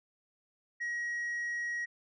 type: tone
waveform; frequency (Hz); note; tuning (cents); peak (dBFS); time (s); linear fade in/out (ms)
sine; 1900; A#6; +33; -30; 0.8-1.86; 20
effects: tanh soft clip ceiling -32 dBFS

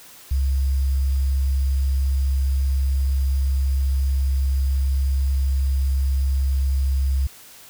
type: tone with sample-and-hold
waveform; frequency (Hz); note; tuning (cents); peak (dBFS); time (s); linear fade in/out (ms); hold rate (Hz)
sine; 67.5; C#2; -45; -17; 0.31-7.27; 5; 4900
effects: white hiss -45 dBFS RMS until 7.69 s

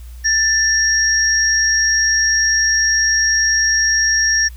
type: tone pair together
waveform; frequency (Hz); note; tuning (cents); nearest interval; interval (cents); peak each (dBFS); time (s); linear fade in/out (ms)
sine; 1769 / 5610; A6 / F8; +9 / +7; octave + minor sixth; 1998; -15; 0.24-4.49; 20
effects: added 60 Hz sine -31 dBFS peak until 4.56 s + white hiss -49 dBFS RMS until 4.56 s

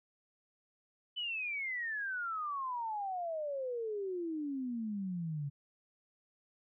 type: exponential sweep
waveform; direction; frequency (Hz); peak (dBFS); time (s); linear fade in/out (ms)
sine; down; 3021 to 138.59; -35; 1.16-5.5; 20
effects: none

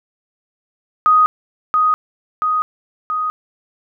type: tone with echo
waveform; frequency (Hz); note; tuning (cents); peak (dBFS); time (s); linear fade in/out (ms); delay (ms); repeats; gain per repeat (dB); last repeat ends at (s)
sine; 1248; D#6; +5; -8; 1.06-1.26; 0; 680; 3; -3; 3.3
effects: none

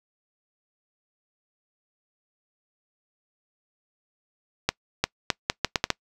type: accelerating click train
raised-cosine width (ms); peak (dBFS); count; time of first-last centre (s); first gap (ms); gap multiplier
0.2; -3; 8; 4.69-5.903; 350; 0.75
effects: noise-tail reverb RT60 0.1 s tail -24 dB re dry

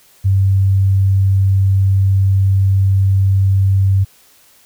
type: tone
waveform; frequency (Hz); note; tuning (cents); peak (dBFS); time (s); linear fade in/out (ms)
sine; 96.9; G2; -20; -9; 0.24-4.05; 20
effects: white hiss -49 dBFS RMS until 4.65 s

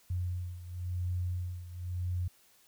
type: beating tone pair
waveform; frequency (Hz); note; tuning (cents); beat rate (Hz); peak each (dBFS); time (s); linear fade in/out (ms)
sine; 89.2 / 90.15; F2 / F#2; +37 / -45; 0.95; -34 / -38; 0.1-2.28; 5
effects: white hiss -64 dBFS RMS until 2.67 s

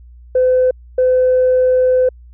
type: tone bursts at uneven times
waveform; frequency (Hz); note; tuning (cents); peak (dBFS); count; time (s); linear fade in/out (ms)
sine; 509; C5; -48; -8; 2; 0.35-0.71 / 0.98-2.09; 5
effects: tanh soft clip ceiling -6 dBFS + added 60 Hz sine -37 dBFS peak until 2.33 s

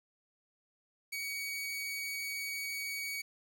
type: tone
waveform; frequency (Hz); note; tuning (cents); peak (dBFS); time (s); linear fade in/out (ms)
sawtooth; 2253; C#7; +28; -33; 1.12-3.22; 10
effects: 10-bit

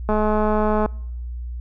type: click train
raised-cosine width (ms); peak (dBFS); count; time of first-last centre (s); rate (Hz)
1; -8; 165; 0.09-0.86; 213
effects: noise-tail reverb RT60 0.8 s tail -26 dB re dry + added 60 Hz sine -27 dBFS peak until 1.6 s

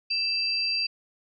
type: tone pair together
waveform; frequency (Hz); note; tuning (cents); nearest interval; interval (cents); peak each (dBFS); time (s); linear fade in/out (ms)
sine; 2648 / 4718; E7 / D8; +7 / +7; minor seventh; 1000; -30 / -25; 0.1-0.87; 10
effects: none

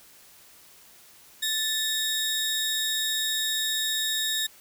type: tone pair together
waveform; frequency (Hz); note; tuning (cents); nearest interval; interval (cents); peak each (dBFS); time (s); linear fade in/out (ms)
sawtooth; 1760 / 3755; A6 / A#7; 0 / +12; octave + minor second; 1312; -28 / -23; 1.42-4.47; 10
effects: white hiss -53 dBFS RMS until 4.6 s

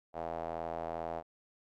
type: tone with band-pass filter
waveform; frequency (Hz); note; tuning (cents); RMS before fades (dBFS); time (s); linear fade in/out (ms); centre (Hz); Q
square; 41.2; E1; 0; -39; 0.13-1.23; 50; 690; 3.7
effects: none

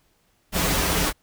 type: noise with comb filter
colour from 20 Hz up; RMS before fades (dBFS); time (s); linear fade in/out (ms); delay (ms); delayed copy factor
pink; -22; 0.52-1.13; 50; 8.5; -0.65
effects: pink hiss -65 dBFS RMS until 1.22 s

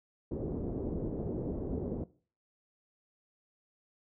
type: low-pass noise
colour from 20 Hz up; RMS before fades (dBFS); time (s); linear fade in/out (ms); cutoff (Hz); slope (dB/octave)
white; -36; 0.31-2.04; 5; 430; 24
effects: noise-tail reverb RT60 0.4 s tail -18 dB re dry

